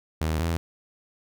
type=tone pair in turn; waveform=sawtooth; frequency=79.2 / 82.98 Hz; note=D#2 / E2; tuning=+31 / +12 cents; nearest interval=minor second; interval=81 cents; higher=second; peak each=-20 dBFS; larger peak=neither; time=0.21-0.39 / 0.39-0.57 s; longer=neither; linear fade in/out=0 ms; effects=none